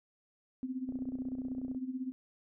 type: tone with tremolo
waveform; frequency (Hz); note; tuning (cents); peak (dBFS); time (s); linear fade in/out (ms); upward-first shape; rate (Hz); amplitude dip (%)
sine; 258; C4; -24; -32; 0.63-2.12; 0; sine; 16; 75
type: click train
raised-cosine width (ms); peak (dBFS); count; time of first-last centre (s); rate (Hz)
2; -36; 27; 0.89-1.748; 30.3
effects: none